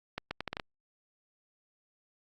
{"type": "accelerating click train", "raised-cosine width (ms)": 0.3, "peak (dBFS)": -18, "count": 7, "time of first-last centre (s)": [0.18, 0.598], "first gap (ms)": 130, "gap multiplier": 0.74, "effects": ["Opus 48 kbps"]}